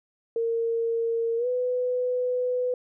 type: tone with pitch glide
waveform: sine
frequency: 460 to 498.7 Hz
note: A#4 to B4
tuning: -23 to +17 cents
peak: -23 dBFS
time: 0.36-2.74 s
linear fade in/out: 2 ms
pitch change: +140 cents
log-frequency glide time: 1.37-1.47 s
effects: none